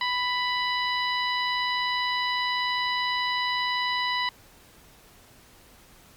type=harmonic tone; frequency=991 Hz; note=B5; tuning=6 cents sharp; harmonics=1 / 2 / 3 / 4 / 5; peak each=-28 / -29 / -33 / -32 / -39 dBFS; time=0.01-4.29 s; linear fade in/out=2 ms; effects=pink hiss -54 dBFS RMS until 6.16 s + Opus 48 kbps